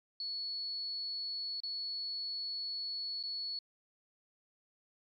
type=tone with dropouts; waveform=sine; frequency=4400 Hz; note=C#8; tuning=14 cents flat; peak=-36 dBFS; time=0.2-3.59 s; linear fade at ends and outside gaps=2 ms; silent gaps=1.603-1.634 / 3.228-3.236 s; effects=MP3 48 kbps